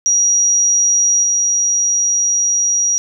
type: tone with level steps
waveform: sine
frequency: 5750 Hz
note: F8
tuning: 50 cents sharp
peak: -10 / -12 dBFS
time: 0.06-2.98 s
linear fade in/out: 0 ms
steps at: 1.23 s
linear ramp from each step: 5 ms
effects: none